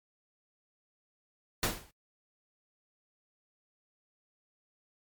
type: noise with exponential decay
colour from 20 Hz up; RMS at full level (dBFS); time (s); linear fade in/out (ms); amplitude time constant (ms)
pink; -25; 1.63-1.91; 2; 60
effects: noise-tail reverb RT60 0.1 s tail -24 dB re dry + MP3 96 kbps